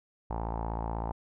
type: tone with low-pass filter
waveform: sawtooth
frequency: 56.2 Hz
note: A1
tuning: 37 cents sharp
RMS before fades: -34 dBFS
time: 0.3-1.12 s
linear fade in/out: 5 ms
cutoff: 880 Hz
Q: 6.2
effects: none